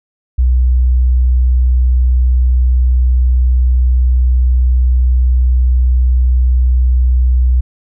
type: tone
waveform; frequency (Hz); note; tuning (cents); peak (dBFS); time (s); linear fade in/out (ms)
sine; 62.4; B1; +19; -7; 0.38-7.61; 10
effects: none